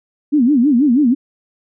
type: tone with vibrato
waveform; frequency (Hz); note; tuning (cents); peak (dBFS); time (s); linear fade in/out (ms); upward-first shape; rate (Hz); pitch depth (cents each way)
sine; 265.2; C4; +23; -9; 0.32-1.15; 20; sine; 6.2; 240
effects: none